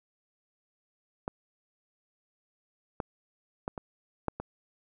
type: clicks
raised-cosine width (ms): 1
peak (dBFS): -18 / -17 / -18 / -23 / -14 / -21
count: 6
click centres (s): 1.279 / 3.002 / 3.679 / 3.778 / 4.283 / 4.4
effects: none